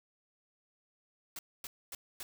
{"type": "noise bursts", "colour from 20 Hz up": "white", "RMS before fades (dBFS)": -43, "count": 4, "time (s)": [1.36, 2.23], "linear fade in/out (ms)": 2, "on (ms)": 30, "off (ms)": 250, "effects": []}